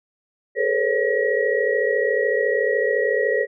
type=tone cluster; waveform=sine; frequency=414.2 / 448.1 / 504 / 554 / 1907 Hz; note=G#4 / A4 / B4 / C#5 / A#6; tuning=-5 / +32 / +35 / -1 / +39 cents; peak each=-24 dBFS; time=0.55-3.47 s; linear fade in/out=50 ms; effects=none